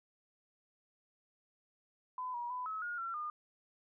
sine tone with pitch steps, 1009 / 957 / 1000 / 1288 / 1430 / 1357 / 1215 Hz, B5 / A#5 / B5 / E6 / F6 / E6 / D#6, +37 / +45 / +21 / -41 / +41 / +50 / -42 cents, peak -37 dBFS, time 2.18-3.3 s, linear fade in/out 2 ms, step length 160 ms, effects none

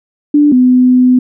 sine tone pair in turn, 293.7 / 252 Hz, D4 / B3, 0 / +35 cents, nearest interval minor third, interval 265 cents, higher first, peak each -4 dBFS, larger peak neither, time 0.34-0.52 / 0.52-1.19 s, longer second, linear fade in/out 5 ms, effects none

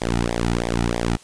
sawtooth tone with flanger, 58.3 Hz, A#1, 1 cent sharp, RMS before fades -22 dBFS, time 0.01-1.17 s, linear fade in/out 10 ms, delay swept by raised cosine 0.69 to 1.89 ms, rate 3.1 Hz, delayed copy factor -1, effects white hiss -48 dBFS RMS until 1.23 s + resampled to 22050 Hz

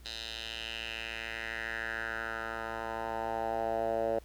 10% pulse tone with band-pass filter sweep, 113 Hz, A2, 47 cents sharp, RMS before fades -36 dBFS, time 0.05-4.19 s, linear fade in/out 5 ms, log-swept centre 4000 to 570 Hz, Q 3.4, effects added 60 Hz sine -51 dBFS peak until 4.24 s + pink hiss -61 dBFS RMS until 4.24 s

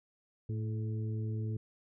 harmonic tone with a mistuned harmonic, 110 Hz, A2, in tune, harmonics 1 / 2 / 3 / 4, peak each -33 / -44 / -47 / -48 dBFS, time 0.49-1.57 s, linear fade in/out 5 ms, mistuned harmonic 4, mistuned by -37 cents, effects none

